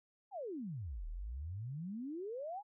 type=exponential two-way sweep; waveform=sine; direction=down then up; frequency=860 to 36.52 to 860 Hz; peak=-40 dBFS; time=0.31-2.63 s; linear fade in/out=50 ms; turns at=1.07 s; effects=none